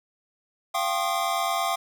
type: tone cluster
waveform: square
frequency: 688 / 777 / 1073 / 1223 Hz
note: F5 / G5 / C6 / D#6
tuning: -26 / -16 / +43 / -30 cents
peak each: -29 / -30 / -31 / -31 dBFS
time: 0.74-1.76 s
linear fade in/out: 10 ms
effects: none